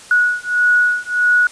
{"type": "beating tone pair", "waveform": "sine", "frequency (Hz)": [1461, 1462.6], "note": ["F#6", "F#6"], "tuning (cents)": [-22, -20], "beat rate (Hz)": 1.6, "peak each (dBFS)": -15, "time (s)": [0.11, 1.47], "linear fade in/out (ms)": 2, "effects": ["white hiss -39 dBFS RMS until 1.51 s", "resampled to 22050 Hz"]}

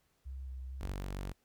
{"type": "tone with vibrato", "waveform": "sine", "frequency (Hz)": 65.41, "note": "C2", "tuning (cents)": 0, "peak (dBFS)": -40, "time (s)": [0.25, 0.94], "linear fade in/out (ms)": 20, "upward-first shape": "square", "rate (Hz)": 2.2, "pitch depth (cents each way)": 22}
{"type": "tone", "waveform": "sawtooth", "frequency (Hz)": 47.49, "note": "F#1", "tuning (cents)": 46, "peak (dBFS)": -34, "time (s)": [0.8, 1.33], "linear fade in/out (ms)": 20}
{"effects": ["pink hiss -75 dBFS RMS until 1.44 s"]}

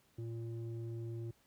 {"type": "tone with low-pass filter", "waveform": "square", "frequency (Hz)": 115.4, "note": "A#2", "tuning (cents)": -17, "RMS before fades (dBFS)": -42, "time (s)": [0.18, 1.31], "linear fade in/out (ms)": 5, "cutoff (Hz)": 290, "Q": 2.5, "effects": ["pink hiss -71 dBFS RMS until 1.46 s", "high-pass 60 Hz 12 dB/octave"]}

